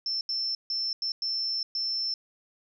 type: tone bursts at uneven times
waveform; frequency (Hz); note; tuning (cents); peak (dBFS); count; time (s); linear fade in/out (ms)
sine; 5340; E8; +22; -27; 6; 0.06-0.21 / 0.29-0.55 / 0.7-0.93 / 1.02-1.12 / 1.22-1.63 / 1.75-2.14; 2
effects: none